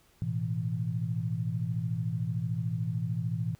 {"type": "chord", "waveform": "sine", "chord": "A suspended second", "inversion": "none", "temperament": "equal", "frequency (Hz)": [110, 123.47, 164.81], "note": ["A2", "B2", "E3"], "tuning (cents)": [0, 0, 0], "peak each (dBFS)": -33, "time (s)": [0.22, 3.55], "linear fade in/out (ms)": 0, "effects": ["pink hiss -64 dBFS RMS until 3.59 s"]}